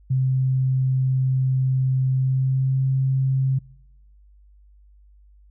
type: tone with pitch glide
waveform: sine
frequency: 130.81 to 132.94 Hz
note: C3 to C3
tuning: 0 to +28 cents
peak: -17 dBFS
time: 0.1-3.59 s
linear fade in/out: 10 ms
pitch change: +28 cents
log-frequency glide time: 2.11-2.86 s
effects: noise-tail reverb RT60 1.0 s tail -26 dB re dry + added 50 Hz sine -49 dBFS peak until 5.5 s